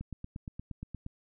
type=click train; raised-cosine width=5 ms; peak=-27 dBFS; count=10; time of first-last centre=0.01-1.064 s; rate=8.54 Hz; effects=none